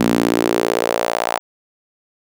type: tone with high-pass filter sweep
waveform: sawtooth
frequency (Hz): 57.8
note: A#1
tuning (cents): -14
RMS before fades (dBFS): -18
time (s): 0-1.39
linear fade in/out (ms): 0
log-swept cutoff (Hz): 230 to 770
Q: 2.5
effects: none